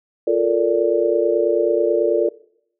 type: chord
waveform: sine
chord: Bb major seventh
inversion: second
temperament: just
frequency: 349.6 / 437 / 466.2 / 582.7 Hz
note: F4 / A4 / Bb4 / D5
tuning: +2 / -12 / 0 / -14 cents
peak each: -20 dBFS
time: 0.27-2.29 s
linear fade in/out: 5 ms
effects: noise-tail reverb RT60 0.7 s tail -22 dB re dry